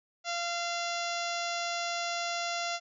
harmonic tone with a mistuned harmonic, 689 Hz, F5, 24 cents flat, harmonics 1 / 2 / 3 / 4 / 5 / 6 / 7 / 8 / 9 / 10, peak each -35 / -38 / -40 / -41 / -42 / -43 / -43 / -44 / -45 / -45 dBFS, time 0.24-2.8 s, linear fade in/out 50 ms, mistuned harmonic 9, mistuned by -45 cents, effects none

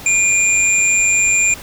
sine tone pair together, 2400 / 7296 Hz, D7 / A#8, +37 / -38 cents, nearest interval octave + perfect fifth, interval 1925 cents, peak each -14 dBFS, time 0.06-1.54 s, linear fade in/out 2 ms, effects pink hiss -34 dBFS RMS until 1.62 s

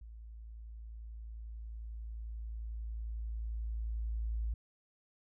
sine tone with level ramp, 55.6 Hz, A1, 19 cents sharp, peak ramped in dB -47 to -32 dBFS, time 0.01-4.54 s, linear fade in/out 5 ms, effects none

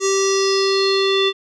square tone with low-pass filter sweep, 389.4 Hz, G4, 12 cents flat, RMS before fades -17 dBFS, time 0-1.33 s, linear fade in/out 50 ms, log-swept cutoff 6700 to 3400 Hz, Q 6.6, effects none

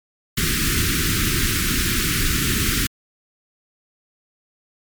pink band-stop noise, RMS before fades -20 dBFS, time 0.37-2.87 s, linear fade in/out 5 ms, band 380 to 1300 Hz, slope 48 dB/octave, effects MP3 96 kbps

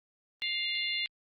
harmonic tone with a mistuned harmonic, 702 Hz, F5, 9 cents sharp, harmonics 3 / 4 / 5 / 6, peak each -34 / -35 / -36 / -37 dBFS, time 0.42-1.06 s, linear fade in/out 0 ms, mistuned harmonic 6, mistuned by -27 cents, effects Opus 32 kbps

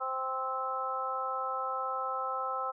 harmonic tone, 261.6 Hz, C4, in tune, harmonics 2 / 3 / 4 / 5, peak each -39 / -38 / -38 / -34 dBFS, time 0-2.72 s, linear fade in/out 20 ms, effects none

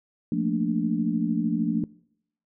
sine chord, Bb major seventh, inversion second, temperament equal, 174.61 / 220 / 233.1 / 293.7 Hz, F3 / A3 / Bb3 / D4, 0 / 0 / 0 / 0 cents, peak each -28 dBFS, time 0.32-1.84 s, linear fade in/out 2 ms, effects noise-tail reverb RT60 0.7 s tail -23 dB re dry

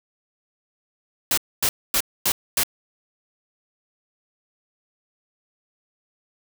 white noise bursts, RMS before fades -20 dBFS, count 5, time 1.31-2.635 s, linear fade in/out 2 ms, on 65 ms, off 250 ms, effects none

